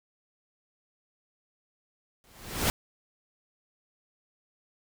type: noise with exponential growth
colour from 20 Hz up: pink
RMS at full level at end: -23 dBFS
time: 2.24-2.7 s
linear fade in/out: 0 ms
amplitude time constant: 100 ms
effects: none